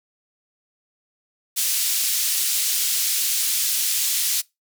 white band-pass noise, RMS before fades -22 dBFS, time 1.56-4.42 s, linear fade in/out 20 ms, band 3300 to 15000 Hz, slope 12 dB/octave, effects noise-tail reverb RT60 0.2 s tail -23 dB re dry

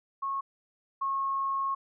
sine tone pair in turn, 1094 / 1089.1 Hz, C#6 / C#6, -23 / -31 cents, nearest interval unison, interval 8 cents, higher first, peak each -29 / -27 dBFS, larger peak second, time 0.22-0.41 / 1.01-1.75 s, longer second, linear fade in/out 10 ms, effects none

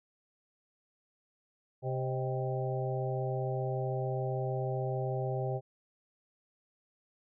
harmonic tone with a mistuned harmonic, 130.81 Hz, C3, in tune, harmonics 1 / 3 / 4 / 5 / 6, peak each -33 / -38 / -39 / -40 / -41 dBFS, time 1.82-5.61 s, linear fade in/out 50 ms, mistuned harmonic 5, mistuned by -65 cents, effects none

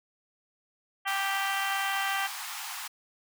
harmonic tone, 392 Hz, G4, in tune, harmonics 2 / 3 / 4 / 5 / 6 / 7 / 8, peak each -33 / -35 / -34 / -35 / -41 / -39 / -38 dBFS, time 1.05-2.28 s, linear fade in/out 20 ms
pink high-pass noise, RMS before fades -38 dBFS, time 1.07-2.88 s, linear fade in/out 10 ms, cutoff 750 Hz, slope 96 dB/octave
effects none

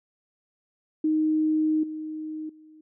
sine tone with level steps, 311.1 Hz, D#4, in tune, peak -20 / -31 / -48 dBFS, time 1.04-2.81 s, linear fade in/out 5 ms, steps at 1.83 / 2.49 s, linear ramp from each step 5 ms, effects none

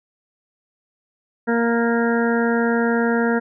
harmonic tone, 233.2 Hz, A#3, 1 cent sharp, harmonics 1 / 2 / 3 / 4 / 6 / 7 / 8, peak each -19 / -21 / -28 / -29 / -27 / -28 / -32 dBFS, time 1.47-3.4 s, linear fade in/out 20 ms, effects none

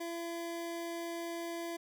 25% pulse tone, 338.1 Hz, E4, 44 cents sharp, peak -34 dBFS, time 0-1.77 s, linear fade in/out 10 ms, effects none

